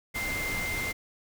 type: tone in noise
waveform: sine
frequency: 2093 Hz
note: C7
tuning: in tune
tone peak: -31 dBFS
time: 0.14-0.93 s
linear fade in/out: 20 ms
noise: pink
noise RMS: -35 dBFS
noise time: 0.14-0.93 s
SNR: +1 dB
effects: none